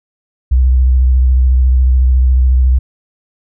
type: tone with vibrato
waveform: sine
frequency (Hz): 63.7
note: C2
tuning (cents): -46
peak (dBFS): -6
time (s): 0.51-2.79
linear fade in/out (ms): 10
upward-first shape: triangle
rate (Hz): 14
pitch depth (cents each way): 55
effects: none